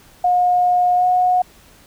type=tone with pitch glide; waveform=sine; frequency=718 to 727.6 Hz; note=F5 to F#5; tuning=+48 to -29 cents; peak=-12 dBFS; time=0.24-1.42 s; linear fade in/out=5 ms; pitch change=+23 cents; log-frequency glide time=0.96-1.05 s; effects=pink hiss -48 dBFS RMS until 1.86 s